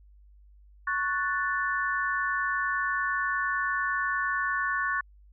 sine chord, F# minor, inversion second, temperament equal, 1108.7 / 1480 / 1760 Hz, C#6 / F#6 / A6, 0 / 0 / 0 cents, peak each -30 dBFS, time 0.87-5.01 s, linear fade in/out 5 ms, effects added 50 Hz sine -52 dBFS peak until 5.32 s

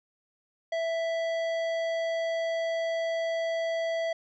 triangle tone with tanh clipping, 660 Hz, E5, 2 cents sharp, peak -29 dBFS, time 0.72-4.13 s, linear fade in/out 5 ms, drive 18 dB, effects resampled to 16000 Hz

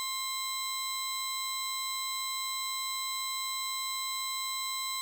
25% pulse tone pair together, 1059 / 3998 Hz, C6 / B7, +21 / +20 cents, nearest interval octave + major seventh, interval 2299 cents, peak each -33 / -31 dBFS, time 0-5.01 s, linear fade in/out 0 ms, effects none

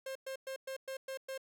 45% pulse tone bursts, 532 Hz, C5, 29 cents sharp, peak -39 dBFS, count 7, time 0.06-1.378 s, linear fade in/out 5 ms, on 94 ms, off 110 ms, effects none

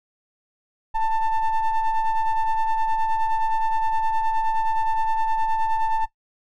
triangle ring-modulated tone, 445.8 Hz, A4, 23 cents sharp, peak -13 dBFS, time 0.94-6.06 s, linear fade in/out 20 ms, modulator 441 Hz, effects noise-tail reverb RT60 0.1 s tail -17 dB re dry

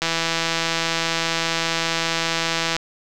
click train, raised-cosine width 0.2 ms, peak -4 dBFS, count 454, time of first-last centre 0.02-2.765 s, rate 165 Hz, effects none

